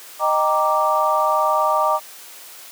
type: chord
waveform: sine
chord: Eb major seventh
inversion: none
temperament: equal with one note detuned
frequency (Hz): 618.7 / 784 / 932.3 / 1174.7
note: Eb5 / G5 / Bb5 / D6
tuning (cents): -10 / 0 / 0 / 0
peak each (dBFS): -20 / -23 / -21 / -19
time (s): 0.19-2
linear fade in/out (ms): 50
effects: white hiss -40 dBFS RMS until 2.71 s + high-pass 400 Hz 12 dB/octave

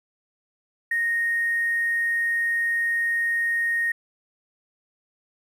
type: tone with hard clipping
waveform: triangle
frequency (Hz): 1860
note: A#6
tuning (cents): -4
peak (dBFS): -21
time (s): 0.91-3.92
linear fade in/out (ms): 5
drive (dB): 3
effects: none

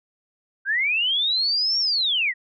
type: linear two-way sweep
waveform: sine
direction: up then down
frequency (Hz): 1523 to 5588 to 1830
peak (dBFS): -19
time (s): 0.65-2.34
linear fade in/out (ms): 50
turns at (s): 1.79
effects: none

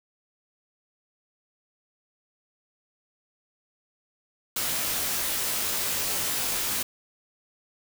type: noise with comb filter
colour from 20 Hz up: white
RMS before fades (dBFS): -28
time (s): 4.56-6.83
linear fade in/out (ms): 5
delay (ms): 18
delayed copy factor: -0.9
effects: none

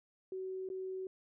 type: tone with dropouts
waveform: sine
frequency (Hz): 376.4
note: F#4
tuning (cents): +30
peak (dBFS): -38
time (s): 0.32-1.07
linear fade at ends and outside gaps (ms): 2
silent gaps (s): 0.689-0.7
effects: none

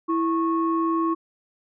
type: tone pair together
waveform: sine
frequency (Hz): 329.6 / 1098.8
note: E4 / C#6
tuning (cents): 0 / -16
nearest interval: octave + major sixth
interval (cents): 2084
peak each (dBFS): -21 / -24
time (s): 0.08-1.15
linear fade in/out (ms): 20
effects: tanh soft clip ceiling -12 dBFS

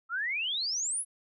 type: exponential sweep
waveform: sine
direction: up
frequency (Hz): 1298 to 11000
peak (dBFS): -29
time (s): 0.09-1.05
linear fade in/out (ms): 50
effects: none

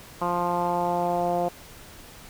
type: tone with low-pass filter sweep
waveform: 10% pulse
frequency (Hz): 175.1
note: F3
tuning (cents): +5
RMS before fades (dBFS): -25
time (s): 0.21-1.49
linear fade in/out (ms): 10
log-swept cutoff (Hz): 1100 to 660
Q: 3.2
effects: pink hiss -46 dBFS RMS until 2.29 s

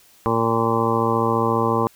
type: harmonic tone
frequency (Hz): 114.4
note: A#2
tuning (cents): -32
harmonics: 1 / 2 / 3 / 4 / 5 / 7 / 8 / 9 / 10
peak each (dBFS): -26 / -25 / -26 / -23 / -29 / -27 / -29 / -23 / -28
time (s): 0.26-1.87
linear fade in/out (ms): 0
effects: white hiss -53 dBFS RMS until 1.95 s

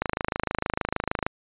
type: click train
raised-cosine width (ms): 0.5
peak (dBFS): -9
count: 34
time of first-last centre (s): 0.02-1.265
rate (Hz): 26.5
effects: resampled to 8000 Hz

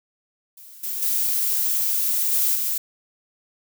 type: noise with level steps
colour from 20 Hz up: violet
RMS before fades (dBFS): -44 / -28 / -22 / -20 / -24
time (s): 0.57-2.78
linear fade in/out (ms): 5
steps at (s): 0.83 / 1.02 / 2.32 / 2.55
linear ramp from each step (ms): 5
effects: none

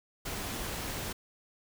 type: noise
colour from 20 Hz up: pink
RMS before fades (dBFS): -37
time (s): 0.25-1.13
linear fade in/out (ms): 10
effects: none

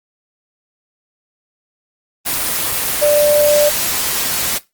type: tone in noise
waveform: sine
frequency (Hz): 590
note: D5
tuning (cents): +8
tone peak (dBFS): -9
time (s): 3.01-3.7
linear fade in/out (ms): 20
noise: white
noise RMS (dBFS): -18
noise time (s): 2.25-4.59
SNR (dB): +6
effects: noise-tail reverb RT60 0.2 s tail -18 dB re dry + Opus 24 kbps

